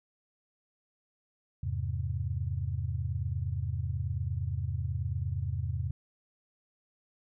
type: chord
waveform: sine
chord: E augmented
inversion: none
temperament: equal with one note detuned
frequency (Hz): 82.41 / 101.34 / 130.81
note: E2 / G#2 / B#2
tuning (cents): 0 / -42 / 0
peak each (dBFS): -34 / -34 / -35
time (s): 1.63-5.91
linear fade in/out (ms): 5
effects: none